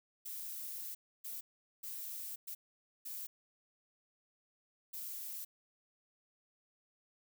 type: noise bursts at uneven times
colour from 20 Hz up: violet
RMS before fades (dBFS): -44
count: 6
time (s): 0.25-0.95 / 1.24-1.41 / 1.83-2.36 / 2.47-2.55 / 3.05-3.27 / 4.93-5.45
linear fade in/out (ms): 10
effects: none

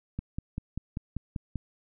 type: click train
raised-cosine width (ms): 5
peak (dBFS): -20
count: 8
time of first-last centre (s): 0.19-1.557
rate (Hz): 5.12
effects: none

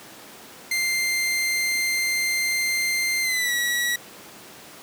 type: tone with pitch glide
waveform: sawtooth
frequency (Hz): 2093 to 1930.4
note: C7 to B6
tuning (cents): 0 to -40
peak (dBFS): -18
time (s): 0.71-3.96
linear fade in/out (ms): 5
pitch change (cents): -140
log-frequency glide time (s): 3.22-3.53
effects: pink hiss -43 dBFS RMS until 4.82 s + high-pass 200 Hz 12 dB/octave

